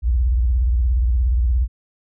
sine tone with vibrato, 60.5 Hz, B1, 35 cents flat, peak -14 dBFS, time 0.02-1.68 s, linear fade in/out 50 ms, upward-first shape sine, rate 17 Hz, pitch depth 240 cents each way, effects none

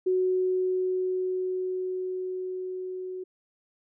sine tone with level ramp, 370 Hz, F#4, in tune, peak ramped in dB -21 to -33 dBFS, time 0.06-3.24 s, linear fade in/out 10 ms, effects none

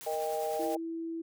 white noise with tremolo, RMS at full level -45 dBFS, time 0.01-0.75 s, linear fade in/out 0 ms, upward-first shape triangle, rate 10 Hz, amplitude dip 40%
sine chord, Eb major, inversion second, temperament equal with one note detuned, 466.2 / 622.3 / 797.2 Hz, Bb4 / Eb5 / G5, 0 / 0 / +29 cents, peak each -35 / -34 / -35 dBFS, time 0.06-0.77 s, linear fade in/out 10 ms
sine tone, 329.6 Hz, E4, in tune, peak -34 dBFS, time 0.59-1.22 s, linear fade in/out 10 ms
effects none

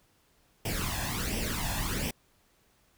pink noise with flanger, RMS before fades -32 dBFS, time 0.65-2.11 s, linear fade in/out 5 ms, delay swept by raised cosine 0.36 to 1.18 ms, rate 1.4 Hz, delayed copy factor +0.7, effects pink hiss -67 dBFS RMS until 2.97 s

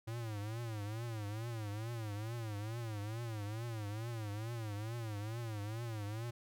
square tone with vibrato, 110 Hz, A2, in tune, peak -40 dBFS, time 0.07-6.31 s, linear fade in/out 10 ms, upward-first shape triangle, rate 2.3 Hz, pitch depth 160 cents each way, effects none

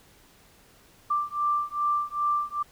sine beating tone pair, 1178 / 1180.5 Hz, D6 / D6, +5 / +9 cents, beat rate 2.5 Hz, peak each -27 dBFS, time 1.1-2.63 s, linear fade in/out 10 ms, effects pink hiss -57 dBFS RMS until 2.71 s

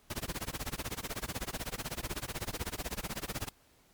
pink noise with tremolo, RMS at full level -35 dBFS, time 0.1-3.49 s, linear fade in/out 2 ms, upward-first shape sine, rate 16 Hz, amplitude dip 100%, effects pink hiss -65 dBFS RMS until 3.93 s + MP3 96 kbps

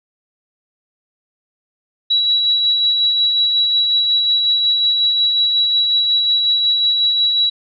sine tone with tremolo, 3905 Hz, B7, 20 cents flat, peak -11 dBFS, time 2.1-7.5 s, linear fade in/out 10 ms, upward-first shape sine, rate 5.5 Hz, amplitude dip 30%, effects none

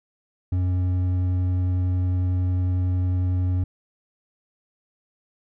triangle tone with hard clipping, 91.1 Hz, F#2, 26 cents flat, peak -21 dBFS, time 0.52-3.64 s, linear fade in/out 5 ms, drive 9 dB, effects none

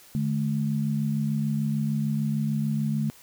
sine tone pair together, 148.1 / 214.8 Hz, D3 / A3, +15 / -41 cents, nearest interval tritone, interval 644 cents, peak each -26 dBFS, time 0.15-3.1 s, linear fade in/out 0 ms, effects white hiss -52 dBFS RMS until 3.22 s

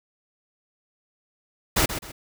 pink noise with echo, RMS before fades -20 dBFS, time 1.76-1.86 s, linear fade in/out 10 ms, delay 130 ms, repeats 2, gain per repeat -10 dB, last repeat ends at 2.12 s, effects none

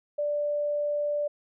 sine tone, 587.3 Hz, D5, in tune, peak -25 dBFS, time 0.18-1.28 s, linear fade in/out 10 ms, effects none

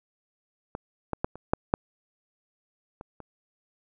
clicks, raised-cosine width 1 ms, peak -19 / -14 / -11 / -27 / -7 / -6 / -26 / -28 dBFS, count 8, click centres 0.751 / 1.133 / 1.245 / 1.356 / 1.535 / 1.739 / 3.011 / 3.203 s, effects none

